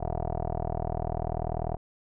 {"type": "tone with low-pass filter", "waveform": "15% pulse", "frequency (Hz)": 40.16, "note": "E1", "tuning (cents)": -44, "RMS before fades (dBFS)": -31, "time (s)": [0, 1.77], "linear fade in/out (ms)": 10, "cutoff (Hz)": 740, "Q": 6.4, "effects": []}